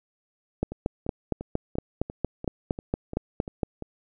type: two click trains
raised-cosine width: 2 ms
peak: -11 / -21 dBFS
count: 14 / 10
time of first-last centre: 0.63-3.632 / 0.72-3.823 s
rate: 4.33 / 2.9 Hz
effects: none